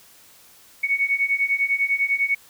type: beating tone pair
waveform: sine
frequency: 2217 / 2227 Hz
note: C#7 / C#7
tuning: 0 / +7 cents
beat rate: 10 Hz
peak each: -23 / -21 dBFS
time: 0.83-2.35 s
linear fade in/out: 10 ms
effects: white hiss -51 dBFS RMS until 2.49 s